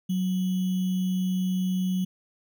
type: tone with sample-and-hold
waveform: sine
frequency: 185 Hz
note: F#3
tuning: in tune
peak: -23 dBFS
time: 0.09-2.05 s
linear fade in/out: 10 ms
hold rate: 3150 Hz
effects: none